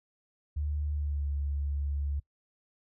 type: tone with pitch glide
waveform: sine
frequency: 74 to 71.23 Hz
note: D2 to C#2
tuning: +14 to +48 cents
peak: -29 dBFS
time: 0.56-2.2 s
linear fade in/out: 10 ms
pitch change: -66 cents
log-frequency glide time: 0.93-1.27 s
effects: noise-tail reverb RT60 0.1 s tail -22 dB re dry